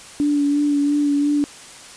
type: tone with vibrato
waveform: sine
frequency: 289.1 Hz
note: D4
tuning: 27 cents flat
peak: -15 dBFS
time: 0.2-1.44 s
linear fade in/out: 0 ms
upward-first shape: sine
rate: 2.9 Hz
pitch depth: 22 cents each way
effects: white hiss -40 dBFS RMS until 1.96 s + resampled to 22050 Hz